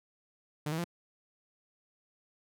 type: tone with pitch steps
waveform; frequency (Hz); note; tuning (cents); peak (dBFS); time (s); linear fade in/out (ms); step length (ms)
sawtooth; 150 / 160.77 / 172.3; D3 / E3 / F3; +37 / -43 / -23; -28; 0.66-0.843; 5; 61
effects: none